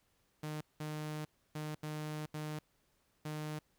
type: tone bursts at uneven times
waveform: sawtooth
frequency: 152.7 Hz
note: D#3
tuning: 32 cents flat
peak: -35 dBFS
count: 6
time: 0.43-0.61 / 0.8-1.25 / 1.55-1.75 / 1.83-2.26 / 2.34-2.59 / 3.25-3.59 s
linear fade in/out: 5 ms
effects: pink hiss -75 dBFS RMS until 3.78 s